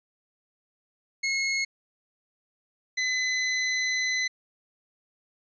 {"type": "tone pair in turn", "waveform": "sawtooth", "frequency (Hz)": [2169, 2020], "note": ["C#7", "B6"], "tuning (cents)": [-38, 39], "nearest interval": "minor second", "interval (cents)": 123, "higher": "first", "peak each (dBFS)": -21, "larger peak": "neither", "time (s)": [[1.23, 1.65], [2.97, 4.28]], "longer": "second", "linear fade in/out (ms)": 10, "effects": ["resampled to 16000 Hz"]}